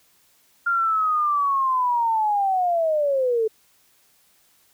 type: linear sweep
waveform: sine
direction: down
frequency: 1403 to 430.1 Hz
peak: -18 dBFS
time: 0.66-3.48 s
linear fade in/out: 10 ms
effects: white hiss -60 dBFS RMS until 4.73 s